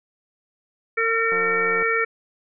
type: harmonic tone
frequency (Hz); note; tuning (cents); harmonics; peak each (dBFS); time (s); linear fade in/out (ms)
454.7; A#4; -43; 1 / 3 / 4 / 5; -24 / -24 / -24 / -24; 0.97-2.05; 10
type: click train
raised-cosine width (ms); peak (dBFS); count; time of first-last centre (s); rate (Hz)
1; -22; 91; 1.32-1.826; 178
effects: none